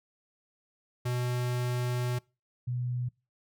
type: tone pair in turn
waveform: square / sine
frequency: 123.47 / 123.47 Hz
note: B2 / B2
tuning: 0 / 0 cents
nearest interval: unison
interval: 0 cents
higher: neither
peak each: -29 / -29 dBFS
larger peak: neither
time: 1.05-2.19 / 2.67-3.09 s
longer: first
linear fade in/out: 10 ms
effects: noise-tail reverb RT60 0.3 s tail -25 dB re dry